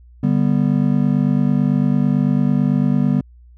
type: chord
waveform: triangle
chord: G major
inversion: second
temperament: just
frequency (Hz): 147 / 196 / 245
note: D3 / G3 / B3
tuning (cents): +2 / 0 / -14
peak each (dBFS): -16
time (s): 0.23-3.21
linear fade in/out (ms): 5
effects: added 60 Hz sine -42 dBFS peak until 3.57 s